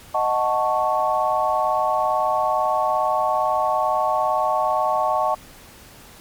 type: chord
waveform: sine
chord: D# half-diminished seventh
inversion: none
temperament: equal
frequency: 622.3 / 740 / 880 / 1108.7 Hz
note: D#5 / F#5 / A5 / C#6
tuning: 0 / 0 / 0 / 0 cents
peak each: -23 dBFS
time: 0.14-5.35 s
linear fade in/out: 10 ms
effects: pink hiss -45 dBFS RMS until 6.2 s + MP3 96 kbps